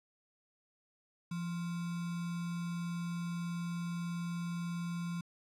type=tone with sample-and-hold; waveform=sine; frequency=171.7 Hz; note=F3; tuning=29 cents flat; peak=-35 dBFS; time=1.31-5.21 s; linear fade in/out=5 ms; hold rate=1225 Hz; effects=low-pass 10000 Hz 12 dB/octave